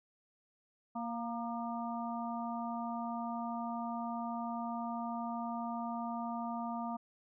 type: harmonic tone with a mistuned harmonic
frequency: 233.1 Hz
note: A#3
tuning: in tune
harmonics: 1 / 3 / 4 / 5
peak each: -39 / -41 / -43 / -45 dBFS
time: 0.95-6.97 s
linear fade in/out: 10 ms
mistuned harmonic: 5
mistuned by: +52 cents
effects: none